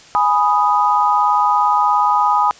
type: chord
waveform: sine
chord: G# minor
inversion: none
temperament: equal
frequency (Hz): 830.6 / 987.8 / 1244.5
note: G#5 / B5 / D#6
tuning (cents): 0 / 0 / 0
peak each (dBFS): -16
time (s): 0.15-2.51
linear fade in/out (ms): 0
effects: white hiss -43 dBFS RMS until 2.59 s + resampled to 16000 Hz